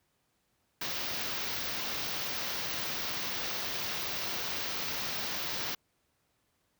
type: band-stop noise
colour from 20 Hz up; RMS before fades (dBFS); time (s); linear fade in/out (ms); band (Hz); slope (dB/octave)
white; -35; 0.81-5.75; 5; 6000 to 16000; 48
effects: pink hiss -75 dBFS RMS until 6.79 s + high-pass 60 Hz 12 dB/octave